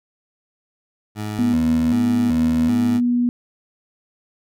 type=tone with vibrato; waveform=20% pulse; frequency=91.6 Hz; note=F#2; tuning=17 cents flat; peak=-20 dBFS; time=1.15-3.01 s; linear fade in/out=50 ms; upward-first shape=square; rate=1.3 Hz; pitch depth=250 cents each way
type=tone; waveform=sine; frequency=242.9 Hz; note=B3; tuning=29 cents flat; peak=-15 dBFS; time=1.39-3.29 s; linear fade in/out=0 ms
effects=none